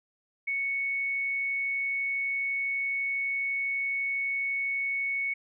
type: tone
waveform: sine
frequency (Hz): 2217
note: C#7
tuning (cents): 0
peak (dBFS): -27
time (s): 0.47-5.34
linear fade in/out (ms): 10
effects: none